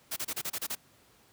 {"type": "noise bursts", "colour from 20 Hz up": "white", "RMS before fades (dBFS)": -34, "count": 8, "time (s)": [0.11, 0.753], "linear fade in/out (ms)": 10, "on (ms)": 55, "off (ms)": 29, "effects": ["pink hiss -62 dBFS RMS until 1.32 s", "high-pass 80 Hz 12 dB/octave"]}